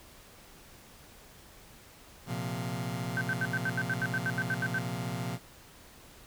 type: chord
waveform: sawtooth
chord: Bb suspended second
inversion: none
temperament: just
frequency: 116.54 / 131.11 / 174.81 Hz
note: Bb2 / C3 / F3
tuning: 0 / +4 / +2 cents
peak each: -33 dBFS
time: 2.26-5.39 s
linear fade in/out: 50 ms
type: tone bursts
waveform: sine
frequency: 1542 Hz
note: G6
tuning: 29 cents flat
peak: -28 dBFS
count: 14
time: 3.17-4.784 s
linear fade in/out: 0 ms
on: 41 ms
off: 80 ms
effects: pink hiss -54 dBFS RMS until 6.26 s